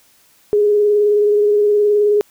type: tone with vibrato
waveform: sine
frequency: 415.3 Hz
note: G#4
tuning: in tune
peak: -10 dBFS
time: 0.53-2.21 s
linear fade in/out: 0 ms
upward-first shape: sine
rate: 19 Hz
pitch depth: 23 cents each way
effects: white hiss -53 dBFS RMS until 2.3 s